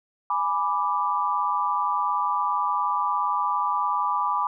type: chord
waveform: sine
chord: G# diminished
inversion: none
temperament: equal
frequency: 830.6 / 987.8 / 1174.7 Hz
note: G#5 / B5 / D6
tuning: 0 / 0 / 0 cents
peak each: -29 / -25 / -25 dBFS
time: 0.3-4.47 s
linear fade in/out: 2 ms
effects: none